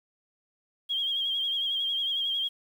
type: tone with vibrato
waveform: sine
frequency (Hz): 3236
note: G#7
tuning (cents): -46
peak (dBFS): -26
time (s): 0.89-2.49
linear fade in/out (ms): 20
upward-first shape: sine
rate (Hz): 11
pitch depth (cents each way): 48
effects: 9-bit